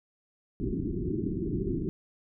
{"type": "low-pass noise", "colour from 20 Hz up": "white", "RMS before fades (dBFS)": -31, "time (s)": [0.6, 1.89], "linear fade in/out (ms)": 0, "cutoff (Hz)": 390, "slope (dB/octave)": 96, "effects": []}